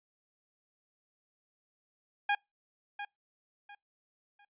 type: tone with echo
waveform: 20% pulse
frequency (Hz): 817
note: G#5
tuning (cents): -29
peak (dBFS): -21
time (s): 2.29-2.35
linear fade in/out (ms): 5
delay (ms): 700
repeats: 3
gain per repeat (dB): -11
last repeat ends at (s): 4.45
effects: noise-tail reverb RT60 0.2 s tail -26 dB re dry + resampled to 8000 Hz